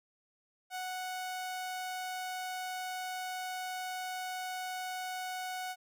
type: tone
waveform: sawtooth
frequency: 739 Hz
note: F#5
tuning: 2 cents flat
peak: -33 dBFS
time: 0.7-5.76 s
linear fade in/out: 50 ms
effects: none